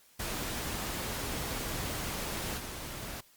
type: noise with level steps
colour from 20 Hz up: pink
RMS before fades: -36 / -41 dBFS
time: 0.19-3.21 s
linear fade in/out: 10 ms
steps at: 2.57 s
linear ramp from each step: 20 ms
effects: white hiss -62 dBFS RMS until 3.36 s + Opus 48 kbps